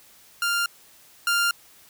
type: tone pair in turn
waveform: sawtooth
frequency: 1396.9 / 1396.9 Hz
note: F6 / F6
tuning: 0 / 0 cents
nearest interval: unison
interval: 0 cents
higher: neither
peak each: -18 / -16 dBFS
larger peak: second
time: 0.42-0.66 / 1.27-1.51 s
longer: neither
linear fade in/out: 2 ms
effects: white hiss -53 dBFS RMS until 1.89 s